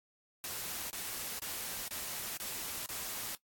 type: noise bursts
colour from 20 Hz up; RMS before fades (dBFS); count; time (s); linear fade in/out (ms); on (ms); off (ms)
white; -40; 6; 0.44-3.35; 0; 460; 30
effects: noise-tail reverb RT60 0.1 s tail -19 dB re dry + AAC 64 kbps